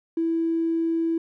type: tone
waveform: triangle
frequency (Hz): 329.6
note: E4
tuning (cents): 0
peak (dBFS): -17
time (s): 0.17-1.18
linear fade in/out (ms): 5
effects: tanh soft clip ceiling -19 dBFS